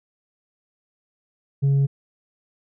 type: tone with tanh clipping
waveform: triangle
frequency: 138.59 Hz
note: C#3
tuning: in tune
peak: -16 dBFS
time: 1.62-1.87 s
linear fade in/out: 20 ms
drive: 7 dB
effects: none